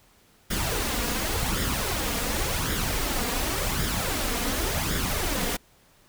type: noise with flanger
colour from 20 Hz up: pink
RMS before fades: -27 dBFS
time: 0.5-5.57 s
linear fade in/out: 10 ms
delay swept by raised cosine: 0.57 to 4.27 ms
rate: 0.9 Hz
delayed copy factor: +0.55
effects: pink hiss -59 dBFS RMS until 6.08 s